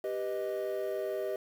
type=chord; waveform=triangle; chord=G augmented; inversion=none; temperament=equal; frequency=392 / 493.9 / 622.3 Hz; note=G4 / B4 / D#5; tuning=0 / 0 / 0 cents; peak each=-33 / -36 / -33 dBFS; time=0.04-1.36 s; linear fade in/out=2 ms; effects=tanh soft clip ceiling -22 dBFS + 9-bit